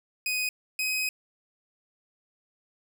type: tone pair in turn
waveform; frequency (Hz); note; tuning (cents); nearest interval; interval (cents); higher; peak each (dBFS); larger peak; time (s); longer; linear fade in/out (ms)
sawtooth; 2500 / 2522; D#7 / D#7; +8 / +23; unison; 15; second; -23; neither; 0.26-0.49 / 0.79-1.09; second; 2
effects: 10-bit